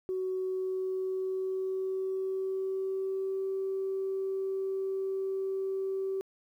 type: tone with pitch glide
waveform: sine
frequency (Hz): 373.6 to 385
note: F#4 to G4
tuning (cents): +17 to -31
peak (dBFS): -29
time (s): 0.09-6.21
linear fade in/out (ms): 0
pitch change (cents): +52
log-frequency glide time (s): 0.3-3.46
effects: tanh soft clip ceiling -25 dBFS + 11-bit